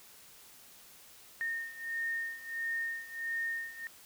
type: beating tone pair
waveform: sine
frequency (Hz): 1834 / 1835.5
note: A#6 / A#6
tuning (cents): -29 / -27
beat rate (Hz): 1.5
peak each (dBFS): -36 / -39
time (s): 1.41-3.87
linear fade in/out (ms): 0
effects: white hiss -56 dBFS RMS until 4.05 s